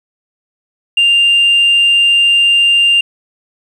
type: tone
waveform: sine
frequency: 2794 Hz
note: F7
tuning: in tune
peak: -5 dBFS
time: 0.97-3.01 s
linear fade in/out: 5 ms
effects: tanh soft clip ceiling -4 dBFS + 7-bit